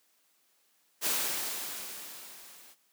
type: noise with level ramp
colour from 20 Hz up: white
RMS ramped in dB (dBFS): -28 to -55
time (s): 1.01-2.76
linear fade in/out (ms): 50
effects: white hiss -70 dBFS RMS until 2.92 s + high-pass 200 Hz 12 dB/octave